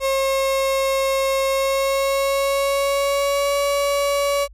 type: tone with pitch glide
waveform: 35% pulse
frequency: 539 to 566.1 Hz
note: C#5 to C#5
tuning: -49 to +36 cents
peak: -16 dBFS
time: 0-4.48 s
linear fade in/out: 50 ms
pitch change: +85 cents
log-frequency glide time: 1.46-3.58 s
effects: added 50 Hz sine -42 dBFS peak until 4.53 s + resampled to 32000 Hz